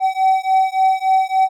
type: beating tone pair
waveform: triangle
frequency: 760 / 763.5 Hz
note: F#5 / G5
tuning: +46 / -46 cents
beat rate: 3.5 Hz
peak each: -14 dBFS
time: 0-1.49 s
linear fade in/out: 50 ms
effects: none